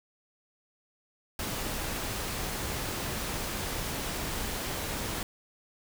pink noise, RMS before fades -34 dBFS, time 1.39-5.23 s, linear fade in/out 2 ms, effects none

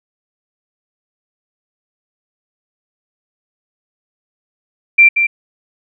sine tone with echo, 2359 Hz, D7, 7 cents sharp, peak -3 dBFS, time 4.98-5.09 s, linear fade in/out 10 ms, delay 180 ms, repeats 1, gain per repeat -7 dB, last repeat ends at 5.27 s, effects none

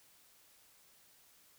silence, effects white hiss -65 dBFS RMS until 1.58 s

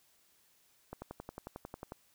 click train, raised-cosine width 1 ms, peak -28 dBFS, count 12, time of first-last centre 0.93-1.921 s, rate 11.1 Hz, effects white hiss -69 dBFS RMS until 2.14 s

